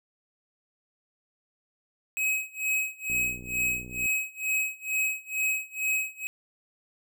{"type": "tone with tremolo", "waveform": "square", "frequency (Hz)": 2547, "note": "D#7", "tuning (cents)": 40, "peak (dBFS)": -24, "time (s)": [2.17, 6.27], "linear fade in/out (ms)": 0, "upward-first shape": "sine", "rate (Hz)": 2.2, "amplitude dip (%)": 95}
{"type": "click train", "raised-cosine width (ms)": 3, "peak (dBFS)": -31, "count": 60, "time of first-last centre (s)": [3.1, 4.058], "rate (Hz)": 61.6}
{"effects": []}